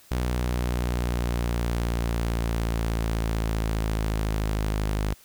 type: linear sweep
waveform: sawtooth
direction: down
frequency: 61.74 to 51.7 Hz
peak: -20 dBFS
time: 0.11-5.14 s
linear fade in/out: 5 ms
effects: white hiss -54 dBFS RMS until 5.24 s

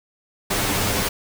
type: noise with comb filter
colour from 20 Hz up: pink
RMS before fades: -22 dBFS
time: 0.5-1.09 s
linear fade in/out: 10 ms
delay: 10 ms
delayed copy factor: +0.65
effects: none

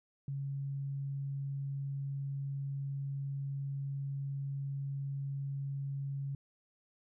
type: tone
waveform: sine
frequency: 138.59 Hz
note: C#3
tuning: in tune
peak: -35 dBFS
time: 0.28-6.35 s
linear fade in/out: 2 ms
effects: none

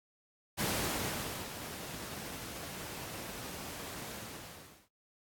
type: noise with ADSR envelope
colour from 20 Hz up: pink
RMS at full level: -32 dBFS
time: 0.57-4.89 s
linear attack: 31 ms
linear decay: 870 ms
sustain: -11 dB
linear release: 790 ms
effects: high-pass 80 Hz 12 dB/octave + AAC 64 kbps

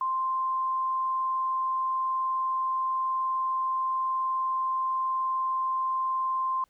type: tone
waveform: sine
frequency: 1046.5 Hz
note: C6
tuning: in tune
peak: -25 dBFS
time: 0.01-6.64 s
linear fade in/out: 2 ms
effects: pink hiss -70 dBFS RMS until 6.69 s

